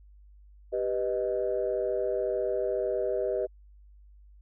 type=chord; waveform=sine; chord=G augmented; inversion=none; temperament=equal; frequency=392 / 493.9 / 622.3 Hz; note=G4 / B4 / D#5; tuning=0 / 0 / 0 cents; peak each=-30 dBFS; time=0.72-3.47 s; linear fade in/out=20 ms; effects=tanh soft clip ceiling -18 dBFS + added 50 Hz sine -51 dBFS peak until 4.41 s